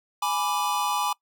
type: chord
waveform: square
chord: G# diminished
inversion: none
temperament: equal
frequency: 830.6 / 987.8 / 1174.7 Hz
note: G#5 / B5 / D6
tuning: 0 / 0 / 0 cents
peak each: -29 dBFS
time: 0.22-1.13 s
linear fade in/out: 5 ms
effects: noise-tail reverb RT60 0.1 s tail -23 dB re dry